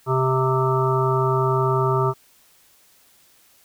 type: harmonic tone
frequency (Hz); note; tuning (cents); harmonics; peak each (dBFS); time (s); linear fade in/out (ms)
130.81; C3; 0; 1 / 3 / 5 / 7 / 9 / 10; -21 / -22 / -29 / -26 / -25 / -29; 0.06-2.14; 50
effects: white hiss -56 dBFS RMS until 3.64 s